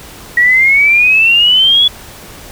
sine exponential sweep, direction up, 1906 to 3421 Hz, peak -5 dBFS, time 0.37-1.88 s, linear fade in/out 5 ms, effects pink hiss -33 dBFS RMS until 2.51 s

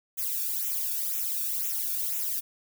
violet noise with flanger, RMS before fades -30 dBFS, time 0.17-2.41 s, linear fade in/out 20 ms, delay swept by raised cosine 0.21 to 1.01 ms, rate 2 Hz, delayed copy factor -0.8, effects none

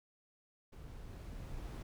brown noise with level ramp, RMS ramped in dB -51 to -43 dBFS, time 0.72-1.83 s, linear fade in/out 10 ms, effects none

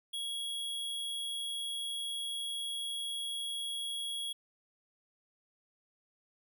square tone, 3322 Hz, G#7, in tune, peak -36 dBFS, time 0.13-4.33 s, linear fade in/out 10 ms, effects none

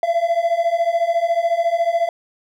triangle beating tone pair, 668 / 682 Hz, E5 / F5, +23 / -41 cents, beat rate 14 Hz, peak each -18 / -16 dBFS, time 0.03-2.09 s, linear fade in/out 2 ms, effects none

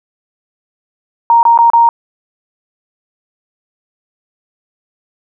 sine tone with dropouts, 932.3 Hz, A#5, in tune, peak -4 dBFS, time 1.3-1.89 s, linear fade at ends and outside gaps 1 ms, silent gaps 1.43-1.452 / 1.576-1.588 / 1.701-1.734 s, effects none

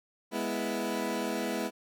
20% pulse chord, E major, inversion first, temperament equal, 207.7 / 246.9 / 329.6 Hz, G#3 / B3 / E4, 0 / 0 / 0 cents, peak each -30 dBFS, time 0.31-1.71 s, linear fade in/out 50 ms, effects none

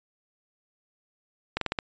slowing click train, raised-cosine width 0.3 ms, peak -11 dBFS, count 5, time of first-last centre 1.57-1.788 s, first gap 43 ms, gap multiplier 1.16, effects resampled to 16000 Hz

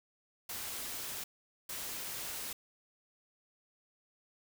white noise bursts at uneven times, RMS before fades -41 dBFS, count 2, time 0.49-1.24 / 1.69-2.53 s, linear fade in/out 5 ms, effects none

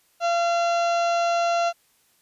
harmonic tone with a mistuned harmonic, 685 Hz, F5, 34 cents flat, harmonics 1 / 2 / 3 / 4 / 5 / 6 / 7 / 8 / 9 / 10, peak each -20 / -28 / -42 / -33 / -42 / -38 / -46 / -44 / -43 / -48 dBFS, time 0.2-1.73 s, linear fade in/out 50 ms, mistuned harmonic 8, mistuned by +38 cents, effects white hiss -63 dBFS RMS until 2.21 s + resampled to 32000 Hz

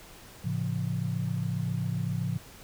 sine chord, A augmented, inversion none, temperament just, 110 / 137.5 / 171.88 Hz, A2 / C#3 / E#3, 0 / -14 / -27 cents, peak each -32 dBFS, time 0.44-2.38 s, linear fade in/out 10 ms, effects pink hiss -50 dBFS RMS until 2.63 s

